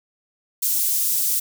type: high-pass noise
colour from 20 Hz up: white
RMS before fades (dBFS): -21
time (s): 0.62-1.4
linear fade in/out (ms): 10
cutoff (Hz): 7100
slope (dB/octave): 12
effects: none